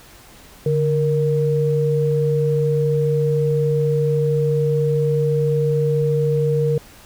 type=tone pair together; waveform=sine; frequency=145.96 / 466.9 Hz; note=D3 / A#4; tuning=-10 / +3 cents; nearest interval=octave + minor sixth; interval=2013 cents; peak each=-18 dBFS; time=0.66-6.78 s; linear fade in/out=2 ms; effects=pink hiss -45 dBFS RMS until 7.05 s